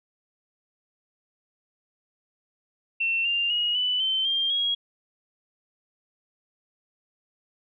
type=tone with pitch steps; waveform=sine; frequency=2700 / 2792 / 2887 / 2985 / 3087 / 3192 / 3301 Hz; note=E7 / F7 / F#7 / F#7 / G7 / G7 / G#7; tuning=+41 / -1 / -43 / +15 / -27 / +31 / -11 cents; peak=-22 dBFS; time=3-4.75 s; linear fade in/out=10 ms; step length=250 ms; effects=none